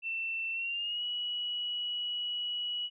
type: tone with pitch glide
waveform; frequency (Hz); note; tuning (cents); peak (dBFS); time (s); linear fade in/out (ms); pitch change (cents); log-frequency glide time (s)
sine; 2682 to 2925; E7 to F#7; +29 to -21; -32; 0.02-2.9; 50; +150; 0.52-1.03
effects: none